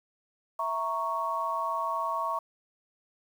sine chord, A# diminished, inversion second, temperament equal, 659.3 / 932.3 / 1108.7 Hz, E5 / A#5 / C#6, 0 / 0 / 0 cents, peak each -35 / -33 / -30 dBFS, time 0.59-2.39 s, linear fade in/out 5 ms, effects 9-bit

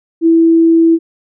sine tone, 329.6 Hz, E4, in tune, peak -5 dBFS, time 0.21-0.99 s, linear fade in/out 50 ms, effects none

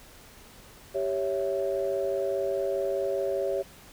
sine chord, C# diminished, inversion second, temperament equal, 392 / 554.4 / 659.3 Hz, G4 / C#5 / E5, 0 / 0 / 0 cents, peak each -29 / -28 / -33 dBFS, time 0.94-3.63 s, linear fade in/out 20 ms, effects tanh soft clip ceiling -17 dBFS + pink hiss -51 dBFS RMS until 3.92 s

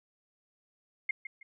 sine tone with echo, 2129 Hz, C7, 30 cents sharp, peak -26 dBFS, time 1.09-1.11 s, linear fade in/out 5 ms, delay 160 ms, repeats 2, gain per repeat -11 dB, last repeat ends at 1.43 s, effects none

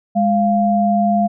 sine tone pair together, 206.2 / 695 Hz, G#3 / F5, -12 / -9 cents, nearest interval octave + major sixth, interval 2103 cents, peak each -15 / -15 dBFS, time 0.15-1.28 s, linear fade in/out 20 ms, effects none

